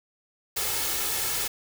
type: noise with comb filter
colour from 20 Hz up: white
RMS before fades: -28 dBFS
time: 0.56-1.48 s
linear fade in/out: 10 ms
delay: 2.3 ms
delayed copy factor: +0.5
effects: none